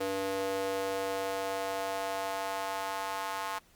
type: tone with high-pass filter sweep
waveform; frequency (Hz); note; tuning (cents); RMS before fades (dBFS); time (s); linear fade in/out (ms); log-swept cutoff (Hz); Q
square; 97; G2; -18; -34; 0-3.59; 10; 420 to 950; 2.5
effects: pink hiss -63 dBFS RMS until 3.75 s + Opus 32 kbps